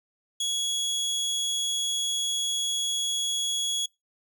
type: tone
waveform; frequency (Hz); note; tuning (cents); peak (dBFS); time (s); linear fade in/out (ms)
25% pulse; 3345; G#7; +12; -22; 0.4-3.86; 5
effects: noise-tail reverb RT60 0.2 s tail -24 dB re dry